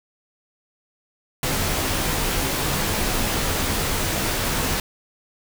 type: noise with comb filter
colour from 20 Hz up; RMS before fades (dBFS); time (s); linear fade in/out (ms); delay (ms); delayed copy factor
pink; -23; 1.43-4.8; 2; 17; -0.5
effects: none